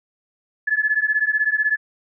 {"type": "beating tone pair", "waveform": "sine", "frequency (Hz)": [1711, 1727], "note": ["A6", "A6"], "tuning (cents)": [-49, -33], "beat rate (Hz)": 16, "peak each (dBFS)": -20, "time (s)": [0.67, 1.77], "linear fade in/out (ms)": 10, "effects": []}